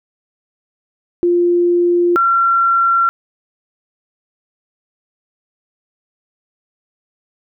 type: tone pair in turn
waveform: sine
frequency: 349.2 / 1364.9 Hz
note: F4 / F6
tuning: 0 / -40 cents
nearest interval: 2 octaves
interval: 2360 cents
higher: second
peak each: -10 dBFS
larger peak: neither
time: 1.23-2.16 / 2.16-3.09 s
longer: neither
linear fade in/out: 0 ms
effects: none